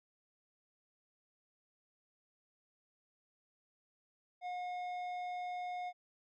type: tone with tanh clipping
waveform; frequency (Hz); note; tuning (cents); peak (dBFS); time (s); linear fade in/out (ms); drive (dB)
sine; 720; F#5; -47; -40; 4.41-5.93; 50; 10
effects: none

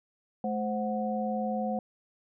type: tone cluster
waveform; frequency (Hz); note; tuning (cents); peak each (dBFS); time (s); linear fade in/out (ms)
sine; 215.1 / 523 / 736; A3 / C5 / F#5; -39 / -1 / -9; -31 / -34 / -33; 0.44-1.79; 2
effects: none

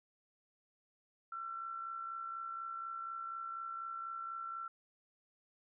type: tone with amplitude modulation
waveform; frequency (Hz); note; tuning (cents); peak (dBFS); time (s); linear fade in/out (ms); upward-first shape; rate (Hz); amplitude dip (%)
sine; 1350; E6; +41; -38; 1.32-4.68; 5; sine; 64.1; 50
effects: none

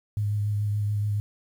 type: tone with vibrato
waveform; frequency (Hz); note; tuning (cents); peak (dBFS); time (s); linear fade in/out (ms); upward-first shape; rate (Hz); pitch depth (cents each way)
sine; 103.83; G#2; 0; -23; 0.17-1.2; 0; sine; 7; 20
effects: 9-bit

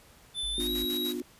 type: tone with pitch glide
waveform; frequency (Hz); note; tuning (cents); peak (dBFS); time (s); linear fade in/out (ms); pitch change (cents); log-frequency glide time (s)
square; 3520 to 3839; A7 to B7; 0 to -50; -31; 0.34-1.14; 50; +150; 0.53-0.7
type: tone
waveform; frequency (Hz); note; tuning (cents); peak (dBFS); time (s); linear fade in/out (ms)
sine; 52.2; G#1; +10; -38; 0.43-0.85; 5
type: chord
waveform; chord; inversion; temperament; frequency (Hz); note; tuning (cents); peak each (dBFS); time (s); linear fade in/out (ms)
sine; B diminished; none; just; 246.9 / 296.3 / 355.6; B3 / D4 / F4; 0 / +15 / +31; -36 / -37 / -35; 0.58-1.22; 2
type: noise with tremolo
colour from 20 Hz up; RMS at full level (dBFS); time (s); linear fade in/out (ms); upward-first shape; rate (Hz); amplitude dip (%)
white; -41; 0.6-1.2; 0; square; 6.7; 65
effects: pink hiss -57 dBFS RMS until 1.39 s + resampled to 32000 Hz

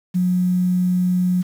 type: tone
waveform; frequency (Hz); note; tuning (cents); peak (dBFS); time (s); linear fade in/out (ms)
sine; 180.9; F#3; -39; -15; 0.14-1.43; 20
effects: 7-bit

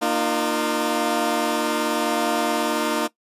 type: chord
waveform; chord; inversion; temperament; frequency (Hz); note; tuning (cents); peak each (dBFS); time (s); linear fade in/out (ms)
15% pulse; Bb suspended fourth; none; equal with one note detuned; 233.1 / 304.5 / 349.2; Bb3 / Eb4 / F4; 0 / -37 / 0; -19 / -17 / -20; 0.01-3.08; 20
effects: noise-tail reverb RT60 0.1 s tail -18 dB re dry + resampled to 32000 Hz

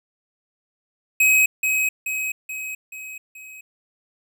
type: tone with echo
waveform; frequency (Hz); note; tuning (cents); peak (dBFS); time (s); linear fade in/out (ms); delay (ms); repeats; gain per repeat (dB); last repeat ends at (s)
square; 2539; D#7; +34; -14; 1.2-1.46; 5; 430; 5; -5; 3.61
effects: none

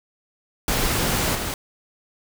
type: noise with level steps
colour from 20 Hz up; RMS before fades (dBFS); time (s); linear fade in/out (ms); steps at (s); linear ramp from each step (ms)
pink; -22 / -27; 0.68-1.54; 2; 1.35; 2
effects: none

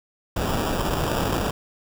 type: noise with sample-and-hold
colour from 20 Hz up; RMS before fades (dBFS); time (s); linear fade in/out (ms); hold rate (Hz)
pink; -24; 0.36-1.51; 5; 2100
effects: none

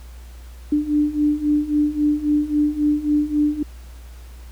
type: beating tone pair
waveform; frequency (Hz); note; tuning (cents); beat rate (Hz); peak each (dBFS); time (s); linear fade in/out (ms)
sine; 294.6 / 298.3; D4 / D4; +6 / +27; 3.7; -21 / -18; 0.72-3.63; 5
effects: added 60 Hz sine -36 dBFS peak until 4.51 s + pink hiss -50 dBFS RMS until 4.51 s

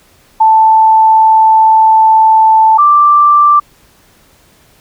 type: tone pair in turn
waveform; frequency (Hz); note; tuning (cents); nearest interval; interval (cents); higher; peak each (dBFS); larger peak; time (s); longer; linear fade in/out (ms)
sine; 881 / 1176; A5 / D6; +2 / +2; perfect fourth; 500; second; -3; neither; 0.4-2.78 / 2.78-3.6; first; 10
effects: pink hiss -47 dBFS RMS until 4.8 s

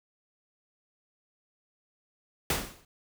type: noise with exponential decay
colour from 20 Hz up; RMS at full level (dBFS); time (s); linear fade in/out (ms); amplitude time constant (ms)
pink; -24; 2.5-2.85; 2; 75
effects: none

